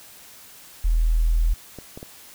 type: tone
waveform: sine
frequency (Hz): 40.47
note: E1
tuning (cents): -31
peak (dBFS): -16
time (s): 0.84-1.54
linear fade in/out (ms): 10
type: clicks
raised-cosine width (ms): 2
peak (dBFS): -23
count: 3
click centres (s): 1.787 / 1.975 / 2.029
effects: white hiss -46 dBFS RMS until 2.34 s